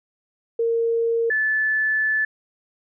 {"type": "tone pair in turn", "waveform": "sine", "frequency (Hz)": [461, 1740.5], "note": ["A#4", "A6"], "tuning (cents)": [-19, -19], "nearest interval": "octave + major seventh", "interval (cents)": 2300, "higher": "second", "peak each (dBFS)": -18, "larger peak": "neither", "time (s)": [[0.59, 1.3], [1.3, 2.25]], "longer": "second", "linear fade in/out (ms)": 5, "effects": []}